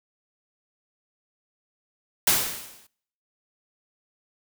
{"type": "noise with exponential decay", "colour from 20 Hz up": "white", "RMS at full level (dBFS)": -17, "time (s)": [2.27, 2.87], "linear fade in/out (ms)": 5, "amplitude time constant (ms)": 130, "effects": ["noise-tail reverb RT60 0.7 s tail -25 dB re dry"]}